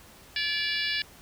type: harmonic tone with a mistuned harmonic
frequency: 574 Hz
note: D5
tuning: 40 cents flat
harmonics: 3 / 4 / 5 / 6 / 7 / 8 / 9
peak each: -32 / -33 / -34 / -35 / -35 / -36 / -37 dBFS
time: 0.36-1.02 s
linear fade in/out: 2 ms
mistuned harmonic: 4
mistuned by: +28 cents
effects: pink hiss -52 dBFS RMS until 1.21 s